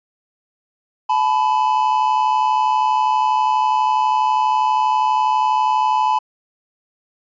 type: tone pair together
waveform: triangle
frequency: 864 / 996.3 Hz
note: A5 / B5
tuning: -32 / +15 cents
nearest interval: major second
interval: 247 cents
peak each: -15 dBFS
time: 1.09-6.19 s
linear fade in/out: 10 ms
effects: resampled to 16000 Hz